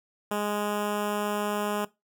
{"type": "tone with notch filter", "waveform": "10% pulse", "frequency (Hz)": 207.4, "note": "G#3", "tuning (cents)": -2, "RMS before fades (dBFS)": -29, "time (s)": [0.31, 1.85], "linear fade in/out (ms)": 5, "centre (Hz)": 4400, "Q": 1.1, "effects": ["noise-tail reverb RT60 0.2 s tail -19 dB re dry"]}